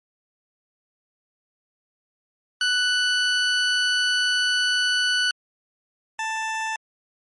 20% pulse tone pair in turn, 1486 / 883.6 Hz, F#6 / A5, +7 / +7 cents, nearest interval major sixth, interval 900 cents, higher first, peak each -14 / -20 dBFS, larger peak first, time 2.61-5.31 / 6.19-6.76 s, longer first, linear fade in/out 2 ms, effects low-pass 8000 Hz 12 dB/octave + MP3 48 kbps

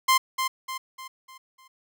sawtooth tone with echo, 1046.5 Hz, C6, in tune, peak -13 dBFS, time 0.08-0.18 s, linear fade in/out 10 ms, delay 300 ms, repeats 5, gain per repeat -7 dB, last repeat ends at 1.68 s, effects none

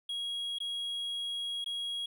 triangle tone with dropouts, 3300 Hz, G#7, 12 cents flat, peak -32 dBFS, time 0.09-2.06 s, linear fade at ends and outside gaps 5 ms, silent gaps 0.586-0.602 / 1.644-1.66 s, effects none

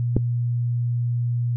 click, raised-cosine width 3 ms, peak -5 dBFS, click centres 0.166 s, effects noise-tail reverb RT60 0.1 s tail -18 dB re dry + added 120 Hz sine -20 dBFS peak until 1.56 s

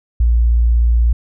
sine tone, 58.27 Hz, A#1, in tune, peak -9 dBFS, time 0.2-1.13 s, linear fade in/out 5 ms, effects none

